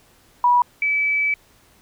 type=tone pair in turn; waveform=sine; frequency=974 / 2300 Hz; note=B5 / D7; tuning=-24 / -37 cents; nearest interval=octave + minor third; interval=1487 cents; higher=second; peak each=-12 / -17 dBFS; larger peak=first; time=0.44-0.62 / 0.82-1.34 s; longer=second; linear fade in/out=2 ms; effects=pink hiss -55 dBFS RMS until 1.81 s